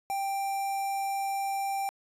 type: tone with notch filter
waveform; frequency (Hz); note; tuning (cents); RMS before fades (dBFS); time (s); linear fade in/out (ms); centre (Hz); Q
square; 787; G5; +7; -31; 0.1-1.89; 0; 3600; 0.85
effects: resampled to 32000 Hz